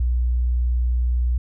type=tone; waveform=sine; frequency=60.8 Hz; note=B1; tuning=26 cents flat; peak=-17 dBFS; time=0-1.38 s; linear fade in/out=5 ms; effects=none